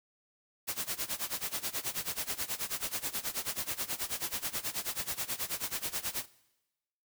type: noise with tremolo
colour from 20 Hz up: white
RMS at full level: -33 dBFS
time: 0.67-6.26 s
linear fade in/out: 20 ms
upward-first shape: sine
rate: 9.3 Hz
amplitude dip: 90%
effects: noise-tail reverb RT60 1.0 s tail -21 dB re dry